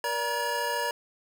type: tone cluster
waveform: square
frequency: 474.2 / 580 / 952 / 1707 Hz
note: A#4 / D5 / A#5 / G#6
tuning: +30 / -22 / +36 / +47 cents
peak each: -36 / -35 / -31 / -34 dBFS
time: 0.04-0.91 s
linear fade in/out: 2 ms
effects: none